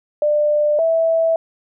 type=tone pair in turn; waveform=sine; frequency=596 / 655.1 Hz; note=D5 / E5; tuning=+25 / -11 cents; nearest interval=major second; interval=164 cents; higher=second; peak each=-13 dBFS; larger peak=neither; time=0.22-0.79 / 0.79-1.36 s; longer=neither; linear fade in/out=2 ms; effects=none